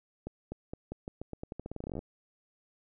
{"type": "accelerating click train", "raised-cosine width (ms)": 2, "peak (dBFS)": -25, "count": 23, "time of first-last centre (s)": [0.27, 1.991], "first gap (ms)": 250, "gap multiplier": 0.86, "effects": []}